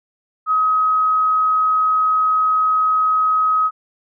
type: tone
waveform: sine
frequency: 1268 Hz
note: D#6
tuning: 32 cents sharp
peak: -13 dBFS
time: 0.46-3.71 s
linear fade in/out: 50 ms
effects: none